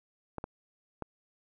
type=clicks; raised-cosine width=1 ms; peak=-22 dBFS; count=3; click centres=0.383 / 0.441 / 1.023 s; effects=none